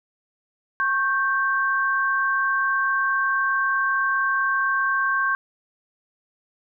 sine tone pair together, 1094 / 1566.2 Hz, C#6 / G6, -23 / -2 cents, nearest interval tritone, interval 621 cents, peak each -23 / -21 dBFS, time 0.8-5.35 s, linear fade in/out 0 ms, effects none

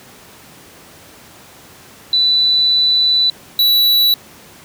sine / square tone pair in turn, 3979 / 3936 Hz, B7 / B7, +12 / -7 cents, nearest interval unison, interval 19 cents, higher first, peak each -10 dBFS, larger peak neither, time 2.13-3.3 / 3.59-4.14 s, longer first, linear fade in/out 2 ms, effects pink hiss -41 dBFS RMS until 4.64 s + high-pass 100 Hz 12 dB/octave

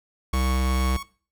sawtooth tone with tremolo, 1108.7 Hz, C#6, in tune, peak -26 dBFS, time 0.33-1.03 s, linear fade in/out 5 ms, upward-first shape sine, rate 2.5 Hz, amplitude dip 30%
square tone, 64.9 Hz, C2, 13 cents flat, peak -22 dBFS, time 0.33-0.97 s, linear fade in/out 5 ms
effects noise-tail reverb RT60 0.4 s tail -19 dB re dry

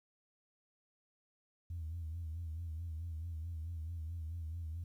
sine tone with vibrato, 82 Hz, E2, 9 cents flat, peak -38 dBFS, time 1.7-4.84 s, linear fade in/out 5 ms, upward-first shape sine, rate 4.6 Hz, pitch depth 83 cents each way, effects tanh soft clip ceiling -35 dBFS + 12-bit

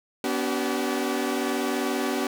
sawtooth tone cluster, 247.2 / 287.8 / 382 Hz, B3 / D4 / G4, +2 / -35 / -45 cents, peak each -25 dBFS, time 0.24-2.27 s, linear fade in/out 2 ms, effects none

